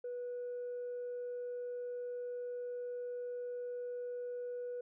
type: tone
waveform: sine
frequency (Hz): 489.4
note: B4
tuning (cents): -16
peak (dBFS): -37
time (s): 0.04-4.81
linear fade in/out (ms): 5
effects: tanh soft clip ceiling -36 dBFS